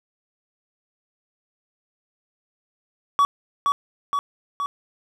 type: tone with echo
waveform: triangle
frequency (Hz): 1134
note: C#6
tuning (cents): +39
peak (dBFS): -12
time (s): 3.19-3.25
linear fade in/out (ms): 0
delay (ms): 470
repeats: 3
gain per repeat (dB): -3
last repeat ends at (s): 4.66
effects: none